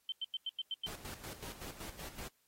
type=tone bursts; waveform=sine; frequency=3100 Hz; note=G7; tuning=20 cents flat; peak=-35 dBFS; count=7; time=0.09-0.865 s; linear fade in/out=2 ms; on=31 ms; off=93 ms
type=noise with tremolo; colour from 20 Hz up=pink; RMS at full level=-46 dBFS; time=0.86-2.29 s; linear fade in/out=10 ms; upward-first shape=square; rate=5.3 Hz; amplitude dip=65%
effects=white hiss -75 dBFS RMS until 2.47 s + AAC 48 kbps